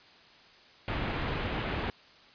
pink low-pass noise, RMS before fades -33 dBFS, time 0.88-1.9 s, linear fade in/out 0 ms, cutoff 3300 Hz, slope 24 dB/octave, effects white hiss -56 dBFS RMS until 2.34 s + resampled to 11025 Hz

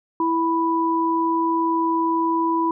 sine tone pair together, 329.6 / 987.8 Hz, E4 / B5, 0 / 0 cents, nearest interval octave + perfect fifth, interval 1900 cents, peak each -21 / -20 dBFS, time 0.2-2.71 s, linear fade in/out 2 ms, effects none

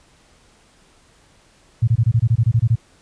sine tone bursts, 114.6 Hz, A#2, 29 cents flat, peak -11 dBFS, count 12, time 1.82-2.757 s, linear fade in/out 10 ms, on 57 ms, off 23 ms, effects pink hiss -54 dBFS RMS until 3.01 s + resampled to 22050 Hz

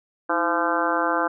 harmonic tone with a mistuned harmonic, 171.2 Hz, F3, 34 cents flat, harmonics 2 / 3 / 4 / 5 / 6 / 7 / 8 / 9, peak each -28 / -28 / -28 / -28 / -28 / -28 / -28 / -28 dBFS, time 0.29-1.28 s, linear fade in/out 10 ms, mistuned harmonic 2, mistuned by -98 cents, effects none

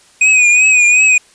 square tone with vibrato, 2489 Hz, D#7, in tune, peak -7 dBFS, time 0.21-1.18 s, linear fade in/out 5 ms, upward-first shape triangle, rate 2.7 Hz, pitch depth 66 cents each way, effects white hiss -47 dBFS RMS until 1.34 s + resampled to 22050 Hz

